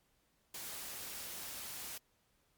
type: noise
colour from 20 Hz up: white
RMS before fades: -45 dBFS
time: 0.54-1.98 s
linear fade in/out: 5 ms
effects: pink hiss -75 dBFS RMS until 2.57 s + MP3 96 kbps